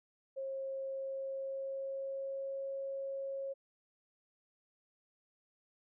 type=tone with pitch glide; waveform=sine; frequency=538 to 544.9 Hz; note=C5 to C#5; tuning=+48 to -30 cents; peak=-37 dBFS; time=0.36-3.54 s; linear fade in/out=20 ms; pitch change=+22 cents; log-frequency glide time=0.86-2.68 s; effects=none